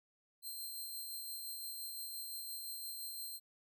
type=tone with tremolo; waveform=10% pulse; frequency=4156 Hz; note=C8; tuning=12 cents flat; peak=-35 dBFS; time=0.42-3.4 s; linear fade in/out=50 ms; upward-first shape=sine; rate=5.8 Hz; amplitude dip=25%; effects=none